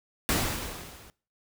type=noise with level ramp; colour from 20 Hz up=pink; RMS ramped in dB=-24 to -52 dBFS; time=0.29-1.1 s; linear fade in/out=0 ms; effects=noise-tail reverb RT60 0.4 s tail -22 dB re dry